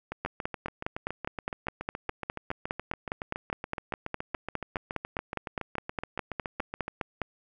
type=two click trains; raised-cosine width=0.5 ms; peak=-15 / -19 dBFS; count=35 / 49; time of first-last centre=0.25-7.217 / 0.12-6.881 s; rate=4.88 / 7.1 Hz; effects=none